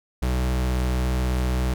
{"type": "tone pair together", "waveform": "square", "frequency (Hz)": [62.68, 124.5], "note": ["B1", "B2"], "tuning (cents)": [26, 14], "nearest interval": "octave", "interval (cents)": 1188, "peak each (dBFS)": [-22, -31], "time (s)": [0.22, 1.74], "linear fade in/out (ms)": 5, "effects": []}